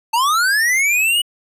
square linear sweep, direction up, 880 to 2960 Hz, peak -14 dBFS, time 0.13-1.22 s, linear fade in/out 10 ms, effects resampled to 32000 Hz

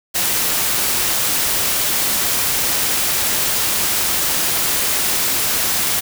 white noise, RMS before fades -18 dBFS, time 0.14-6.01 s, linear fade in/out 20 ms, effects none

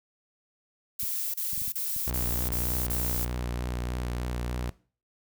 violet noise bursts, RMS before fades -31 dBFS, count 6, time 0.99-3.25 s, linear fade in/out 5 ms, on 350 ms, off 32 ms
clicks, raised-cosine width 5 ms, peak -31 dBFS, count 6, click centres 1.033 / 1.533 / 1.578 / 1.618 / 1.68 / 1.964 s
sawtooth tone with vibrato, 60.8 Hz, B1, 26 cents flat, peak -26 dBFS, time 2.07-4.7 s, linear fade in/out 5 ms, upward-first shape sine, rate 3.3 Hz, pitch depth 24 cents each way
effects noise-tail reverb RT60 0.4 s tail -19 dB re dry

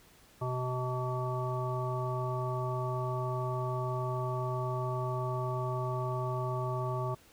harmonic tone, 126.6 Hz, B2, 43 cents sharp, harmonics 1 / 3 / 5 / 7 / 9, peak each -33 / -39 / -39 / -41 / -39 dBFS, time 0.41-7.15 s, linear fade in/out 10 ms, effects pink hiss -60 dBFS RMS until 7.32 s

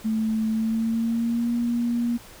sine tone with pitch glide, 220 to 237.2 Hz, A3 to A#3, 0 to +30 cents, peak -21 dBFS, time 0.04-2.18 s, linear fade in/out 20 ms, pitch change +130 cents, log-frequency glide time 0.49-1.54 s, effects pink hiss -46 dBFS RMS until 2.4 s

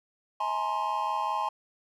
triangle tone cluster, 640 / 843 / 928 / 1052 Hz, D#5 / G#5 / A#5 / C6, +49 / +26 / -8 / +9 cents, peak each -38 / -29 / -32 / -29 dBFS, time 0.4-1.49 s, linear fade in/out 5 ms, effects none

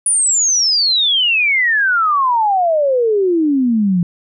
sine exponential sweep, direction down, 9840 to 169.2 Hz, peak -11 dBFS, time 0.06-4.03 s, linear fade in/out 2 ms, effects none

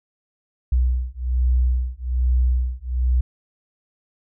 sine beating tone pair, 61.74 / 62.94 Hz, B1 / B1, 0 / +33 cents, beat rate 1.2 Hz, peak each -20 dBFS, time 0.72-3.21 s, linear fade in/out 5 ms, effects none

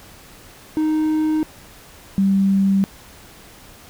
triangle / sine tone pair in turn, 310.7 / 195.05 Hz, D#4 / G3, -2 / -8 cents, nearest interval minor sixth, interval 806 cents, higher first, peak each -14 / -13 dBFS, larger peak second, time 0.77-1.43 / 2.18-2.84 s, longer neither, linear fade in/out 0 ms, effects pink hiss -44 dBFS RMS until 3.89 s

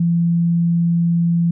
sine tone, 169.8 Hz, F3, 48 cents flat, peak -13 dBFS, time 0-1.51 s, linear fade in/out 5 ms, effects none

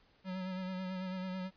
square tone with vibrato, 186 Hz, F#3, 9 cents sharp, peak -38 dBFS, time 0.24-1.51 s, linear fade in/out 50 ms, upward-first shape sine, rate 9.1 Hz, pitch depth 32 cents each way, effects pink hiss -68 dBFS RMS until 1.56 s + resampled to 11025 Hz

